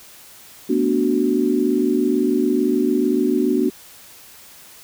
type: chord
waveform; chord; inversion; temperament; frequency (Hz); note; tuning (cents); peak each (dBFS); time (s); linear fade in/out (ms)
sine; B minor seventh; third; equal with one note detuned; 220 / 246.9 / 293.7 / 371.5; A3 / B3 / D4 / F#4; 0 / 0 / 0 / +7; -26 / -20 / -20 / -20; 0.69-3.7; 10
effects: white hiss -44 dBFS RMS until 4.83 s